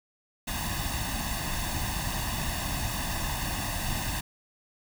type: noise with comb filter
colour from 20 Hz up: pink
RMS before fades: -31 dBFS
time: 0.47-4.21 s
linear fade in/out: 10 ms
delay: 1.1 ms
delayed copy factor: +0.8
effects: none